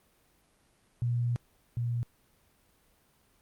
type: tone pair in turn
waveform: sine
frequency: 120 / 119.03 Hz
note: B2 / A#2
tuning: -49 / +37 cents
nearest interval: unison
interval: 14 cents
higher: first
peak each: -26 / -28 dBFS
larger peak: first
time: 1.02-1.36 / 1.77-2.03 s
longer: first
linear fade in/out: 0 ms
effects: pink hiss -67 dBFS RMS until 3.41 s + Opus 32 kbps